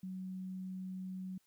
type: tone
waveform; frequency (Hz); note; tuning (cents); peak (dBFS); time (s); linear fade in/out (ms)
sine; 186.7; F#3; +16; -40; 0.03-1.38; 5
effects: white hiss -75 dBFS RMS until 1.46 s